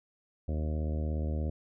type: harmonic tone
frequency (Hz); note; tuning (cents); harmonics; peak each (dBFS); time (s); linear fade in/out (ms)
77; D#2; -17; 1 / 2 / 3 / 4 / 5 / 6 / 7 / 8 / 9; -30 / -39 / -40 / -44 / -47 / -49 / -45 / -50 / -53; 0.48-1.5; 5
effects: none